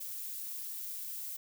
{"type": "noise", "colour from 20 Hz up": "violet", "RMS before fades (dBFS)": -41, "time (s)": [0, 1.37], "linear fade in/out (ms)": 10, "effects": []}